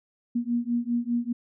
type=beating tone pair; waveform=sine; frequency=235.9 / 240.9 Hz; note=A#3 / B3; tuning=+21 / -43 cents; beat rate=5 Hz; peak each=-27 dBFS; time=0.35-1.33 s; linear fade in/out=10 ms; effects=none